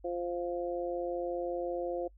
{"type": "harmonic tone", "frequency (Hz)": 174.61, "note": "F3", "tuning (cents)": 0, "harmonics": [2, 3, 4], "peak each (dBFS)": [-36, -35, -40], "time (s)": [0.04, 2.08], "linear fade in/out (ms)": 10, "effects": ["noise-tail reverb RT60 0.1 s tail -25 dB re dry", "added 50 Hz sine -55 dBFS peak until 2.17 s"]}